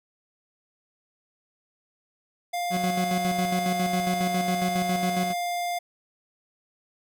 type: tone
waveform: square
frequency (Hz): 702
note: F5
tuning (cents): +9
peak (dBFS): -27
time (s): 2.53-5.79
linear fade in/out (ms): 10
type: tone with tremolo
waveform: 40% pulse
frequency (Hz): 183.2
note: F#3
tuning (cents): -17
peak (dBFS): -23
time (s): 2.7-5.34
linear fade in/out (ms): 50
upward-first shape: square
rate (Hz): 7.3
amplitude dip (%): 55
effects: none